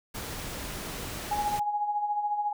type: noise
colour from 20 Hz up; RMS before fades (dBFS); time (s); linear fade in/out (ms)
pink; -37; 0.14-1.6; 10
type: tone with tremolo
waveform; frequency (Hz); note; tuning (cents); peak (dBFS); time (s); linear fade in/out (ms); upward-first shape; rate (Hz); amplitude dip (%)
sine; 830.6; G#5; 0; -24; 1.31-2.53; 5; sine; 14; 55
effects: none